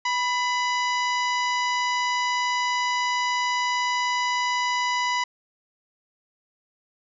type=harmonic tone with a mistuned harmonic; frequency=983 Hz; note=B5; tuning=8 cents flat; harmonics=1 / 2 / 3 / 4 / 5 / 6 / 7; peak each=-24 / -27 / -33 / -37 / -36 / -40 / -42 dBFS; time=0.05-5.24 s; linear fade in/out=5 ms; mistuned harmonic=2; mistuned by=+38 cents; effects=none